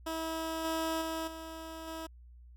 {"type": "tone with level steps", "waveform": "15% pulse", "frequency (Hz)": 323.3, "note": "E4", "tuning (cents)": -34, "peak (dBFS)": [-28, -25, -28, -36, -33], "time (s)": [0.06, 2.07], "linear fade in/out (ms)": 10, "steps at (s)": [0.64, 1.01, 1.27, 1.87], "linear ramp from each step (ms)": 10, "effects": ["added 60 Hz sine -51 dBFS peak until 2.56 s"]}